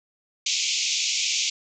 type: band-pass noise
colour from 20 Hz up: white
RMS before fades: -25 dBFS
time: 0.46-1.5 s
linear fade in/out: 5 ms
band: 2200 to 7100 Hz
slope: 96 dB/octave
effects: none